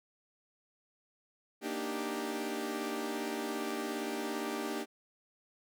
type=chord; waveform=sawtooth; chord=Eb major seventh; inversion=second; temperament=equal; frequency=233.1 / 293.7 / 311.1 / 392 Hz; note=Bb3 / D4 / Eb4 / G4; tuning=0 / 0 / 0 / 0 cents; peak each=-37 / -36 / -39 / -35 dBFS; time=1.61-4.86 s; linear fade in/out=50 ms; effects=none